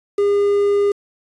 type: tone with quantisation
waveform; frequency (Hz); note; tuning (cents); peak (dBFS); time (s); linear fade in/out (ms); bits
triangle; 405.5; G#4; -41; -11; 0.18-0.92; 5; 6
effects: resampled to 22050 Hz